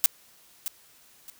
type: noise with echo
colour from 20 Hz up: blue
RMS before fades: -18 dBFS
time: 0.04-0.06 s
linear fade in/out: 0 ms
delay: 620 ms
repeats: 2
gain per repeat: -12 dB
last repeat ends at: 1.3 s
effects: white hiss -57 dBFS RMS until 1.39 s